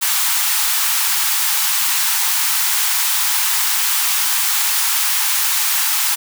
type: high-pass noise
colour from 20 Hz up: white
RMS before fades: -17 dBFS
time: 0.01-6.16 s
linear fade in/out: 20 ms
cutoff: 790 Hz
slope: 96 dB/octave
effects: none